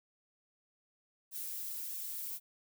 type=noise with flanger; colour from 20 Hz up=violet; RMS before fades=-41 dBFS; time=1.31-2.4 s; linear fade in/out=50 ms; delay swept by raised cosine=1.1 to 3.7 ms; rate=1.6 Hz; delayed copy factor=+0.7; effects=none